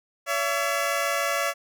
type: tone pair together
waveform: 15% pulse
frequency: 566 / 672.2 Hz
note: C#5 / E5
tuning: +36 / +34 cents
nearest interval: minor third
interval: 298 cents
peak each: -20 dBFS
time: 0.26-1.54 s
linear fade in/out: 50 ms
effects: none